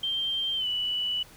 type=tone with pitch glide; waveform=sine; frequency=3155 to 2961 Hz; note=G7 to F#7; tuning=+10 to +1 cents; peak=-26 dBFS; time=0.03-1.23 s; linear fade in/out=5 ms; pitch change=-109 cents; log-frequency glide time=0.56-0.67 s; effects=pink hiss -52 dBFS RMS until 1.36 s